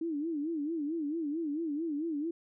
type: tone with vibrato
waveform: sine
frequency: 310.3 Hz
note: D#4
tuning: 5 cents flat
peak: -31 dBFS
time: 0.01-2.31 s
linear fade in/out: 5 ms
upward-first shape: sine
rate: 4.5 Hz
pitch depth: 150 cents each way
effects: none